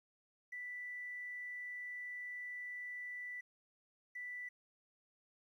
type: tone bursts at uneven times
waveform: triangle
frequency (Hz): 1975.5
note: B6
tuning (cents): 0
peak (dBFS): -39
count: 2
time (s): 0.52-3.41 / 4.15-4.49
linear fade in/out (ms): 10
effects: tanh soft clip ceiling -41 dBFS + 13-bit